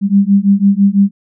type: beating tone pair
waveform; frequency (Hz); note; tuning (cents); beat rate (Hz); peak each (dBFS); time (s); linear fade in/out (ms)
sine; 196 / 202; G3 / G#3; 0 / -48; 6; -10; 0.01-1.11; 50
effects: none